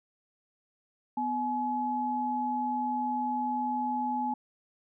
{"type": "tone pair together", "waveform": "sine", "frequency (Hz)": [248.9, 849.4], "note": ["B3", "G#5"], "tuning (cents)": [14, 39], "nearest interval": "octave + major sixth", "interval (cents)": 2125, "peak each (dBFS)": [-33, -29], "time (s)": [1.17, 4.34], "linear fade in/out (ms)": 5, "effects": []}